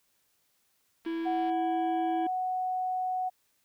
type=click train; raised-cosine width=0.3 ms; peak=-37 dBFS; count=103; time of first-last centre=1.05-1.497 s; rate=228 Hz
type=harmonic tone; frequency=329.6 Hz; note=E4; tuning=in tune; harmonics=1 / 3 / 5 / 7 / 9 / 10; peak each=-30 / -48 / -48 / -53 / -57 / -56 dBFS; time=1.06-2.27 s; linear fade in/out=5 ms
type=tone; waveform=sine; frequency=740 Hz; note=F#5; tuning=in tune; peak=-28 dBFS; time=1.25-3.3 s; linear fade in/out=20 ms
effects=white hiss -72 dBFS RMS until 3.64 s